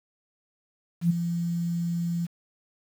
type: tone with ADSR envelope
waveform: sine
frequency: 170.9 Hz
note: F3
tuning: 37 cents flat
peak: -16 dBFS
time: 1.01-2.27 s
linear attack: 90 ms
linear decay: 13 ms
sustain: -9 dB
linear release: 22 ms
effects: 8-bit